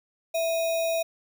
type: tone with sample-and-hold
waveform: sine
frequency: 659.3 Hz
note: E5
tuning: in tune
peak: -23 dBFS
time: 0.34-1.03 s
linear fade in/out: 10 ms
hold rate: 3150 Hz
effects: none